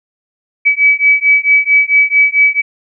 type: beating tone pair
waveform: sine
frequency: 2284 / 2288.5 Hz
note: D7 / D7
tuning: -49 / -45 cents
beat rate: 4.5 Hz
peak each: -10 dBFS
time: 0.65-2.62 s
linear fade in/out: 20 ms
effects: none